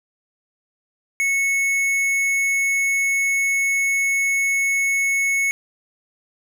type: tone with tanh clipping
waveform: sine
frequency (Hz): 2202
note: C#7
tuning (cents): -12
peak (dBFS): -19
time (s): 1.2-5.51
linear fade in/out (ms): 0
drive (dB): 13
effects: none